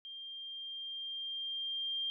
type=tone with level ramp; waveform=sine; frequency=3190 Hz; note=G7; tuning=30 cents sharp; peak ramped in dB=-44 to -33 dBFS; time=0.05-2.1 s; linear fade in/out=0 ms; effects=none